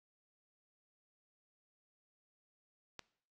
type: click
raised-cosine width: 0.2 ms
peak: -27 dBFS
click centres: 2.993 s
effects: noise-tail reverb RT60 0.6 s tail -21 dB re dry + AAC 48 kbps